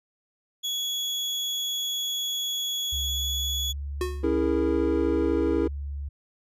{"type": "tone with pitch glide", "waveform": "35% pulse", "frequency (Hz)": [3364, 3385], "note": ["G#7", "G#7"], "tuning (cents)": [22, 32], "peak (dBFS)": -25, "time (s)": [0.63, 3.73], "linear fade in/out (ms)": 20, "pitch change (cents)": 10, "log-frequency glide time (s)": [2.99, 3.25]}
{"type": "tone", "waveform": "sine", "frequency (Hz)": 70.8, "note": "C#2", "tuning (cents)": 37, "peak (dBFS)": -30, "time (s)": [2.92, 6.09], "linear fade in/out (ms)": 10}
{"type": "tone with exponential decay", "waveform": "square", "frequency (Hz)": 363.3, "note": "F#4", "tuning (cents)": -32, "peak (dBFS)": -24, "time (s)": [4.01, 4.33], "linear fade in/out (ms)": 2, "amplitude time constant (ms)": 68}
{"type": "chord", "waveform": "triangle", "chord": "A# half-diminished seventh", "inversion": "first", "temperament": "equal with one note detuned", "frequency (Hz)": [277.2, 329.6, 410.1, 466.2], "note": ["C#4", "E4", "G#4", "A#4"], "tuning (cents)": [0, 0, -22, 0], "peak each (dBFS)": [-27, -23, -26, -27], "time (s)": [4.23, 5.68], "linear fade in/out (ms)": 10}
{"effects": ["resampled to 32000 Hz"]}